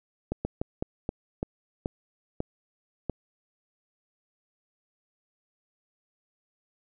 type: slowing click train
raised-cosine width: 2 ms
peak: -15 dBFS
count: 9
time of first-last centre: 0.32-3.097 s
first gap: 130 ms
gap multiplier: 1.27
effects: none